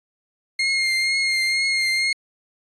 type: tone with vibrato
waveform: 30% pulse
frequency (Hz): 2129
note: C7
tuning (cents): +30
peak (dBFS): -16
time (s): 0.59-2.13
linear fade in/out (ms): 5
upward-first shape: triangle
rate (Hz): 2.1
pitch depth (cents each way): 31
effects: resampled to 22050 Hz